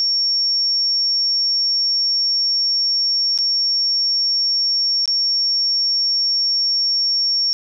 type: tone with dropouts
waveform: sine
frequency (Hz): 5500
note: F8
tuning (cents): -27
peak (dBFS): -15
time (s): 0-7.53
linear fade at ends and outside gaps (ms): 0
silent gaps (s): 3.377-3.387 / 5.057-5.077
effects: none